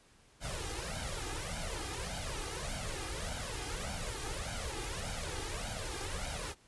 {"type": "noise with flanger", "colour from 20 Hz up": "pink", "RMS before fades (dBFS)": -39, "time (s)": [0.4, 6.55], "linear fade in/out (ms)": 50, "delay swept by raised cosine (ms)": [1.3, 2.5], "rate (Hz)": 1.7, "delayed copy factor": 0.75, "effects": ["pink hiss -64 dBFS RMS until 6.67 s", "resampled to 24000 Hz"]}